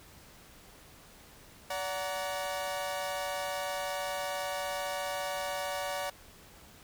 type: chord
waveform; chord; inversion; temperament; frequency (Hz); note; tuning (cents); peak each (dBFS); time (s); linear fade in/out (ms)
sawtooth; D augmented; none; equal with one note detuned; 574.9 / 740 / 932.3; D5 / F#5 / A#5; -37 / 0 / 0; -32 / -34 / -37; 1.7-6.1; 5
effects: pink hiss -55 dBFS RMS until 6.83 s